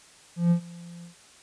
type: tone with ADSR envelope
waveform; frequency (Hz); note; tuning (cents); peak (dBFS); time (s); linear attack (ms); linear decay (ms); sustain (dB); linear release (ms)
triangle; 172.1; F3; -25; -14; 0.36-1.15; 150; 92; -24; 110
effects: white hiss -53 dBFS RMS until 1.42 s + resampled to 22050 Hz